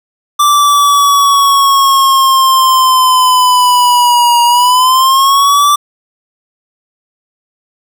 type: linear two-way sweep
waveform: square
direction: down then up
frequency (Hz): 1174.7 to 949 to 1174.7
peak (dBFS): -6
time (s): 0.39-5.76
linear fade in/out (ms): 10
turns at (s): 4.43
effects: 7-bit